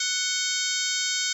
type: harmonic tone with a mistuned harmonic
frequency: 740 Hz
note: F#5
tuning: in tune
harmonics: 2 / 3 / 4 / 5 / 6 / 7 / 8 / 9 / 10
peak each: -33 / -33 / -33 / -33 / -33 / -33 / -33 / -33 / -33 dBFS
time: 0-1.33 s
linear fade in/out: 5 ms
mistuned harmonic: 4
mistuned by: +99 cents
effects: 9-bit